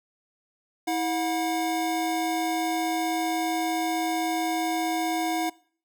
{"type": "tone pair together", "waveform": "square", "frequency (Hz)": [324.5, 725], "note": ["E4", "F#5"], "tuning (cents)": [-27, -35], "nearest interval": "octave + major second", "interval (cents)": 1392, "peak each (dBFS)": -28, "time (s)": [0.87, 5.5], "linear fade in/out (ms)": 10, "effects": ["noise-tail reverb RT60 0.5 s tail -22 dB re dry"]}